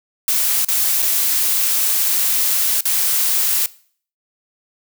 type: noise with dropouts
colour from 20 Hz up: blue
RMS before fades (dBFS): -17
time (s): 0.28-3.66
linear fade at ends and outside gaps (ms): 1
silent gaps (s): 0.648-0.685 / 1.021-1.025 / 2.808-2.854
effects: noise-tail reverb RT60 0.5 s tail -20 dB re dry